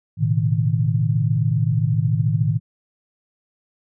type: tone cluster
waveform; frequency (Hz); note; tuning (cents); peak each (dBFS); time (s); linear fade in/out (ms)
sine; 110.1 / 123.9 / 138.1 / 157.3; A2 / B2 / C#3 / D#3; +2 / +6 / -6 / +19; -20 / -23 / -25 / -21; 0.17-2.6; 50
effects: none